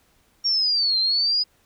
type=linear two-way sweep; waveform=sine; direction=down then up; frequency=5588 to 4086 to 4985 Hz; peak=-18 dBFS; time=0.44-1.44 s; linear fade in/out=20 ms; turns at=0.99 s; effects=pink hiss -62 dBFS RMS until 1.65 s